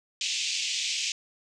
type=band-pass noise; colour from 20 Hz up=pink; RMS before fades=-30 dBFS; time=0.21-1.12 s; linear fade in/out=2 ms; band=2400 to 7300 Hz; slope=48 dB/octave; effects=none